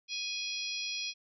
harmonic tone with a mistuned harmonic, 830.6 Hz, G#5, in tune, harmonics 3 / 4 / 5 / 6 / 7, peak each -39 / -40 / -41 / -42 / -42 dBFS, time 0.08-1.14 s, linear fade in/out 50 ms, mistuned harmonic 7, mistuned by -52 cents, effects none

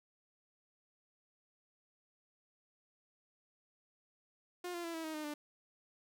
sawtooth tone with pitch steps, 356.1 / 345.4 / 335 / 324.9 / 315.1 / 305.6 / 296.3 Hz, F4 / F4 / E4 / E4 / D#4 / D#4 / D4, +34 / -19 / +28 / -25 / +22 / -31 / +15 cents, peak -36 dBFS, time 4.64-5.34 s, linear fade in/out 5 ms, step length 100 ms, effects none

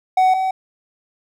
triangle tone pair in turn, 748 / 757.1 Hz, F#5 / F#5, +19 / +40 cents, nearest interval unison, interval 21 cents, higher second, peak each -9 / -15 dBFS, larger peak first, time 0.17-0.34 / 0.34-0.51 s, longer neither, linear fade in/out 5 ms, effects none

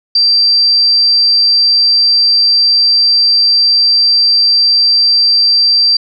sine tone, 4699 Hz, D8, in tune, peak -6 dBFS, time 0.15-5.97 s, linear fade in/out 5 ms, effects none

